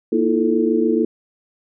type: tone cluster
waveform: sine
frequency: 234.9 / 316 / 342.9 / 439.4 Hz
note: A#3 / D#4 / F4 / A4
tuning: +13 / +27 / -32 / -2 cents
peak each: -20 dBFS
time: 0.12-1.05 s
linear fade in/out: 5 ms
effects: none